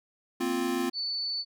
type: chord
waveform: square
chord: Bb suspended second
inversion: none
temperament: equal with one note detuned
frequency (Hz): 233.1 / 260.1 / 349.2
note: Bb3 / C4 / F4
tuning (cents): 0 / -10 / 0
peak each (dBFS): -36 / -31 / -31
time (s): 0.4-0.9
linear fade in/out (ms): 10
type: tone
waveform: sine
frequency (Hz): 4487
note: C#8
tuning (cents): +20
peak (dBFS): -29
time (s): 0.93-1.45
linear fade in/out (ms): 50
effects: none